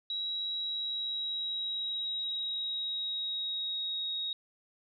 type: tone with pitch glide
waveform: sine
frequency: 3868 to 3771 Hz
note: B7 to A#7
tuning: -37 to +19 cents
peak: -32 dBFS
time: 0.1-4.33 s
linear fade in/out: 2 ms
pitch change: -44 cents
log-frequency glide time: 0.59-4.12 s
effects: none